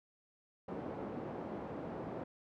pink band-pass noise, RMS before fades -43 dBFS, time 0.68-2.24 s, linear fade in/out 5 ms, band 190 to 710 Hz, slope 12 dB/octave, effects none

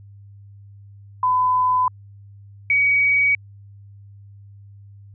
sine tone pair in turn, 1007 / 2261 Hz, B5 / C#7, +33 / +34 cents, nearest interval octave + major second, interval 1401 cents, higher second, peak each -15 / -14 dBFS, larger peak second, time 1.23-1.88 / 2.7-3.35 s, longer neither, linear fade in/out 2 ms, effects added 100 Hz sine -41 dBFS peak until 5.14 s

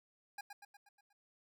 25% pulse tone with echo, 814 Hz, G#5, 35 cents flat, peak -39 dBFS, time 0.38-0.41 s, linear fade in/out 5 ms, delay 120 ms, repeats 6, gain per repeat -5 dB, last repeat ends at 1.13 s, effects none

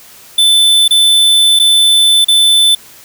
square tone with dropouts, 3520 Hz, A7, in tune, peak -6 dBFS, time 0.38-2.75 s, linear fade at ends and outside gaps 5 ms, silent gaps 0.88-0.907 / 1.591-1.597 / 2.246-2.283 s, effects white hiss -38 dBFS RMS until 3.04 s

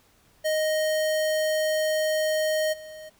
square tone with level steps, 622.3 Hz, D#5, in tune, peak -23 / -40 dBFS, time 0.44-3.1 s, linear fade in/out 20 ms, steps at 2.72 s, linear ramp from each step 20 ms, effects pink hiss -61 dBFS RMS until 3.19 s

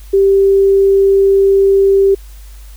sine tone, 392 Hz, G4, in tune, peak -6 dBFS, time 0.13-2.15 s, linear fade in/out 10 ms, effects added 50 Hz sine -31 dBFS peak until 2.76 s + white hiss -45 dBFS RMS until 2.76 s

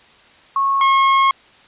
sine / 40% pulse tone pair in turn, 1096 / 1084 Hz, C#6 / C#6, -20 / -39 cents, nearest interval unison, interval 19 cents, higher first, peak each -14 / -10 dBFS, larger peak second, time 0.56-0.81 / 0.81-1.31 s, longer second, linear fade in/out 2 ms, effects white hiss -48 dBFS RMS until 1.67 s + resampled to 8000 Hz

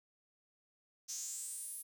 square tone with high-pass filter sweep, 145 Hz, D3, 22 cents flat, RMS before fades -44 dBFS, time 1.08-1.83 s, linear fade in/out 20 ms, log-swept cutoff 6000 to 11000 Hz, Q 6, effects none

